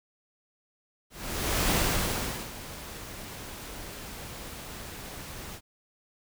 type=noise with ADSR envelope; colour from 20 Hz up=pink; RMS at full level=-25 dBFS; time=1.1-5.61 s; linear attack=610 ms; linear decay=790 ms; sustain=-16 dB; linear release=59 ms; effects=none